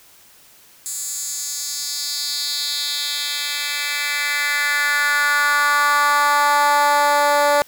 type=tone with high-pass filter sweep; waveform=10% pulse; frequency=290.1 Hz; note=D4; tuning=21 cents flat; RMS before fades=-19 dBFS; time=0.86-7.62 s; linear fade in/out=0 ms; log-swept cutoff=7900 to 610 Hz; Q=2.6; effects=white hiss -49 dBFS RMS until 7.67 s